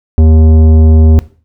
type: tone with tanh clipping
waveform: sine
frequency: 79.1 Hz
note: D#2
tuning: 29 cents sharp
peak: -4 dBFS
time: 0.18-1.19 s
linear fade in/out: 0 ms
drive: 13 dB
effects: noise-tail reverb RT60 0.4 s tail -17 dB re dry